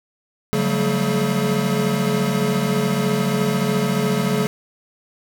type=tone cluster; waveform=square; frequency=141.2 / 180.7 / 194.9 / 224 / 426.7 Hz; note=C#3 / F#3 / G3 / A3 / G#4; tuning=+32 / -41 / -10 / +31 / +47 cents; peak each=-25 dBFS; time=0.53-4.47 s; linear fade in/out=0 ms; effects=none